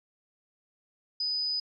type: tone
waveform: sine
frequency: 4987 Hz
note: D#8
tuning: 3 cents sharp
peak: -27 dBFS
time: 1.2-1.6 s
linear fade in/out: 5 ms
effects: MP3 64 kbps